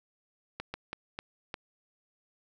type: slowing click train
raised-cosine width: 0.3 ms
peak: -20 dBFS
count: 5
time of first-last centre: 0.6-1.542 s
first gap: 140 ms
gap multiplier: 1.36
effects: none

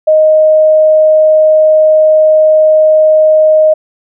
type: tone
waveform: sine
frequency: 622.3 Hz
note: D#5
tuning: in tune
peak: -3 dBFS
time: 0.07-3.74 s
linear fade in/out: 10 ms
effects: none

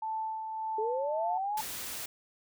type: tone with tremolo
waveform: sine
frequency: 880 Hz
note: A5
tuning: in tune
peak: -31 dBFS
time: 0.02-1.38 s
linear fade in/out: 5 ms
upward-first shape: sine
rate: 1.7 Hz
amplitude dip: 40%
type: linear sweep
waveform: sine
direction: up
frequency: 415.3 to 880 Hz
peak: -30 dBFS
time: 0.78-1.61 s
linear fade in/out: 5 ms
type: noise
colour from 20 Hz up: white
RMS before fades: -39 dBFS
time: 1.57-2.06 s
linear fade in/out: 5 ms
effects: none

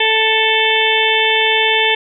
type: harmonic tone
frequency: 440.8 Hz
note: A4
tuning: 3 cents sharp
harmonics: 1 / 2 / 4 / 5 / 6 / 7 / 8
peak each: -19 / -19 / -19 / -19 / -19 / -19 / -19 dBFS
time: 0-1.95 s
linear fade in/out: 5 ms
effects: none

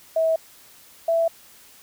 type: tone pair in turn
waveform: sine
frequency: 647 / 663.3 Hz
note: E5 / E5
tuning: -32 / +11 cents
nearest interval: unison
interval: 43 cents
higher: second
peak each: -17 dBFS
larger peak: neither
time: 0.16-0.36 / 1.08-1.28 s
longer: neither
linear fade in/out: 5 ms
effects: white hiss -50 dBFS RMS until 1.82 s

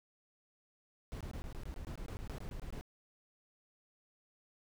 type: noise bursts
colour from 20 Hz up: brown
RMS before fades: -43 dBFS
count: 16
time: 1.12-2.811 s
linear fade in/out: 0 ms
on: 86 ms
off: 21 ms
effects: none

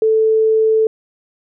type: tone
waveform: sine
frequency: 440 Hz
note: A4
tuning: in tune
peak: -10 dBFS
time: 0.02-0.87 s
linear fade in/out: 2 ms
effects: none

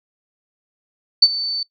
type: tone with ADSR envelope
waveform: sine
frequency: 4528 Hz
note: C#8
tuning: 36 cents sharp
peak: -4 dBFS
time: 1.22-1.63 s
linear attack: 7 ms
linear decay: 46 ms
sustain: -17 dB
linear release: 3 ms
effects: noise-tail reverb RT60 0.1 s tail -23 dB re dry

